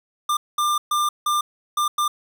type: tone bursts at uneven times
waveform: square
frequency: 1195 Hz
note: D6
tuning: 30 cents sharp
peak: -19 dBFS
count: 6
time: 0.29-0.37 / 0.58-0.78 / 0.91-1.09 / 1.26-1.41 / 1.77-1.88 / 1.98-2.08 s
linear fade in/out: 5 ms
effects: none